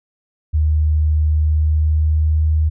sine tone with pitch glide, 76.8 to 77.83 Hz, D#2 to D#2, -22 to +1 cents, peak -12 dBFS, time 0.53-2.7 s, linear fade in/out 20 ms, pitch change +23 cents, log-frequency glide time 1.35-2.48 s, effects none

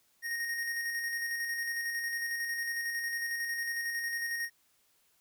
square tone with tremolo, 1862 Hz, A#6, 2 cents flat, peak -32 dBFS, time 0.22-4.5 s, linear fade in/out 50 ms, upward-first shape square, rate 11 Hz, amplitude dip 30%, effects white hiss -70 dBFS RMS until 5.2 s

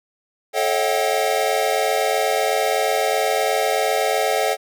square tone cluster, 434.5 / 546 / 634 / 717 / 777 Hz, A4 / C#5 / D#5 / F5 / G5, -22 / -26 / +32 / +45 / -16 cents, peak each -25 dBFS, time 0.53-4.57 s, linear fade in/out 50 ms, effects none

